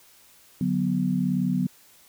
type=chord; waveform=sine; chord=B minor; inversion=first; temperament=equal; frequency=146.83 / 185 / 246.9 Hz; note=D3 / F#3 / B3; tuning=0 / 0 / 0 cents; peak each=-29 / -24 / -26 dBFS; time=0.61-1.67 s; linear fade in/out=2 ms; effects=white hiss -55 dBFS RMS until 2.08 s